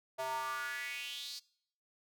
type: tone with high-pass filter sweep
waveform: square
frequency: 130.81 Hz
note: C3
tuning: in tune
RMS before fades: -40 dBFS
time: 0.18-1.4 s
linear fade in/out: 20 ms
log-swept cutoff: 700 to 4800 Hz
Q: 5
effects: noise-tail reverb RT60 0.7 s tail -24 dB re dry